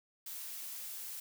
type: noise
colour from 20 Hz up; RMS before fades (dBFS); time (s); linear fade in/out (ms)
blue; -44; 0.26-1.2; 5
effects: none